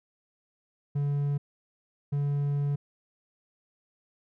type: tone bursts at uneven times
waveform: triangle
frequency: 143.1 Hz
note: D3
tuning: 45 cents flat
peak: -23 dBFS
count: 2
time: 0.95-1.38 / 2.12-2.76 s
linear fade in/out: 10 ms
effects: none